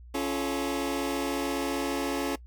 sawtooth chord, Db augmented, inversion none, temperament just, 277.2 / 346.5 / 433.1 Hz, Db4 / F4 / A4, 0 / -14 / -27 cents, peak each -26 / -30 / -30 dBFS, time 0.14-2.36 s, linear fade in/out 10 ms, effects noise-tail reverb RT60 0.1 s tail -21 dB re dry + added 60 Hz sine -45 dBFS peak until 2.46 s

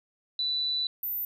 sine tone pair in turn, 3975 / 14165 Hz, B7 / A9, +10 / +10 cents, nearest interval octave + minor seventh, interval 2200 cents, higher second, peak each -26 / -29 dBFS, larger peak first, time 0.39-0.87 / 1.03-1.25 s, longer first, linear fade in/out 2 ms, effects none

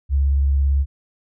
sine tone with vibrato, 69.3 Hz, C#2, in tune, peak -14 dBFS, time 0.09-0.86 s, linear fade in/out 50 ms, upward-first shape triangle, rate 18 Hz, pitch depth 44 cents each way, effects none

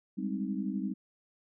sine chord, Ab major seventh, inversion third, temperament equal with one note detuned, 196 / 207.7 / 260.3 / 311.1 Hz, G3 / Ab3 / C4 / Eb4, 0 / 0 / -9 / 0 cents, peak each -34 / -38 / -37 / -39 dBFS, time 0.17-0.94 s, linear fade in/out 20 ms, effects none

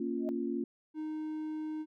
sine chord, Bb minor, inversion none, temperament equal, 233.1 / 277.2 / 349.2 Hz, Bb3 / Db4 / F4, 0 / 0 / 0 cents, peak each -36 dBFS, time 0-0.64 s, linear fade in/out 5 ms
sine tone with exponential growth, 626 Hz, D#5, 10 cents sharp, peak -33 dBFS, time 0.17-0.29 s, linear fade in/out 0 ms, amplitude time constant 25 ms
triangle tone, 310 Hz, D#4, 6 cents flat, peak -33 dBFS, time 0.94-1.86 s, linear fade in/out 50 ms
effects none

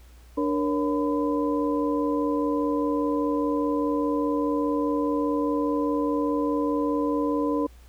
sine tone cluster, 293.1 / 470.1 / 555 / 1008 Hz, D4 / A#4 / C#5 / B5, -3 / +15 / +2 / +35 cents, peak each -24 / -28 / -32 / -31 dBFS, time 0.37-7.67 s, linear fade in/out 10 ms, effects added 60 Hz sine -47 dBFS peak until 7.88 s + pink hiss -58 dBFS RMS until 7.88 s

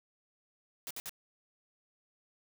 white noise bursts, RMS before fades -41 dBFS, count 3, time 0.87-1.094 s, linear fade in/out 0 ms, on 36 ms, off 58 ms, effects none

